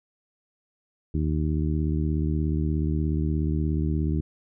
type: harmonic tone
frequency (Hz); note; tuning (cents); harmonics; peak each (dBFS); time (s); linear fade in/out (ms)
76.8; D#2; -22; 1 / 2 / 3 / 4 / 5; -25 / -27 / -32 / -31 / -38; 1.14-4.21; 5
effects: none